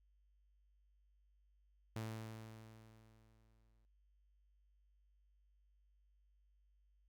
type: tone with exponential decay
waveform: sawtooth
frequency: 110.9 Hz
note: A2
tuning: 14 cents sharp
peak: -37 dBFS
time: 1.96-3.85 s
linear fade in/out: 0 ms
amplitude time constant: 410 ms
effects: noise-tail reverb RT60 0.3 s tail -25 dB re dry + added 50 Hz sine -70 dBFS peak until 7.08 s